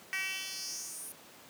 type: tone with high-pass filter sweep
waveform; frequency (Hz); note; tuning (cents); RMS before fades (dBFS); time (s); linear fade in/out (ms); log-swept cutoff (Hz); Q
10% pulse; 381.5; G4; -47; -39; 0.13-1.12; 0; 2000 to 11000; 3.1
effects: pink hiss -54 dBFS RMS until 1.49 s + high-pass 200 Hz 12 dB/octave